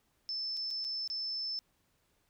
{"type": "tone with dropouts", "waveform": "sine", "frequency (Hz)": 5274, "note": "E8", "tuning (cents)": 0, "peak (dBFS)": -34, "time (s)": [0.29, 1.59], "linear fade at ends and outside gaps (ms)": 0, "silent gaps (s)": [[0.568, 0.572], [0.705, 0.71], [0.843, 0.848], [1.076, 1.1]], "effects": ["pink hiss -74 dBFS RMS until 2.29 s"]}